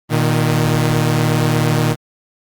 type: tone pair together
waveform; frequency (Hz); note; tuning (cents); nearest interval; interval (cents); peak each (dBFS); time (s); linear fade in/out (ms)
sawtooth; 118.3 / 154.9; A#2 / D#3; +26 / -7; perfect fourth; 467; -12; 0.09-1.96; 50
effects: Opus 32 kbps